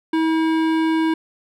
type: tone with hard clipping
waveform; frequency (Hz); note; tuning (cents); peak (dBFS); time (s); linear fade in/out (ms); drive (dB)
sine; 321.5; E4; -43; -18; 0.13-1.14; 5; 16
effects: none